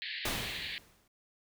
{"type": "band-pass noise", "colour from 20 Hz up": "pink", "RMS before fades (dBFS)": -40, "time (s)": [0.02, 0.78], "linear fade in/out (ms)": 0, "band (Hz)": [1700, 4500], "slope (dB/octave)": 96}
{"type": "noise with exponential decay", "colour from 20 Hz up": "pink", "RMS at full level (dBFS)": -32, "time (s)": [0.25, 1.08], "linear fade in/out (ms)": 5, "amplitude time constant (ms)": 180}
{"effects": []}